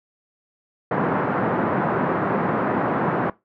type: band-pass noise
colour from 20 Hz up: pink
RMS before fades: -22 dBFS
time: 0.91-3.3 s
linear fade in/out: 5 ms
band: 150 to 1500 Hz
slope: 24 dB/octave
effects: noise-tail reverb RT60 0.2 s tail -19 dB re dry